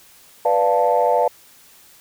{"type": "chord", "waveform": "sine", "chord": "B half-diminished seventh", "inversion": "none", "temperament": "equal", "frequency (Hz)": [493.9, 587.3, 698.5, 880], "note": ["B4", "D5", "F5", "A5"], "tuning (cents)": [0, 0, 0, 0], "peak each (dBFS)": -19, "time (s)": [0.45, 1.28], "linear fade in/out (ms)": 5, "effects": ["tanh soft clip ceiling -5 dBFS", "white hiss -49 dBFS RMS until 2 s"]}